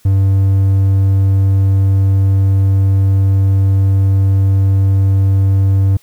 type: tone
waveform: triangle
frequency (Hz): 97.1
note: G2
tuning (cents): -16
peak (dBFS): -6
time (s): 0.05-5.97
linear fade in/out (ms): 5
effects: white hiss -51 dBFS RMS until 6.02 s